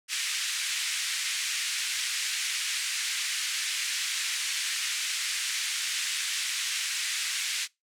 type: band-pass noise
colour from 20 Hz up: pink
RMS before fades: -31 dBFS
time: 0.08-7.68 s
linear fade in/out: 50 ms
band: 1900 to 9400 Hz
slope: 24 dB/octave
effects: noise-tail reverb RT60 0.2 s tail -23 dB re dry